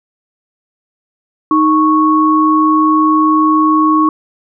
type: tone pair together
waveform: sine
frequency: 311.1 / 1106.3 Hz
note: D#4 / C#6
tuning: 0 / -4 cents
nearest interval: octave + minor seventh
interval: 2196 cents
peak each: -10 dBFS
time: 1.51-4.09 s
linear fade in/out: 2 ms
effects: none